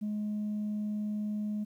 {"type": "tone", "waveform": "sine", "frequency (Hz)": 210.2, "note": "G#3", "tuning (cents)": 21, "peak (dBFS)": -29, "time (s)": [0.01, 1.65], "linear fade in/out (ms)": 20, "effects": ["tanh soft clip ceiling -29 dBFS", "11-bit"]}